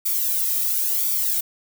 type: noise with flanger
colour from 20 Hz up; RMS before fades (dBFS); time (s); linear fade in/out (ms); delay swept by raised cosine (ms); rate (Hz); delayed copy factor
violet; -22; 0.05-1.41; 10; 0.86 to 1.6; 0.97; +0.7
effects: none